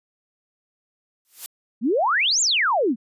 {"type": "noise with exponential growth", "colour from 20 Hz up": "blue", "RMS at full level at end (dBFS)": -28, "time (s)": [1.25, 1.46], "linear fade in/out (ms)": 0, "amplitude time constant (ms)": 44}
{"type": "exponential two-way sweep", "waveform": "sine", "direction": "up then down", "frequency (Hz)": [202.3, 7540, 202.3], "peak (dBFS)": -17, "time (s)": [1.81, 2.96], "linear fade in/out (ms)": 50, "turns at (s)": 2.41}
{"effects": ["resampled to 32000 Hz"]}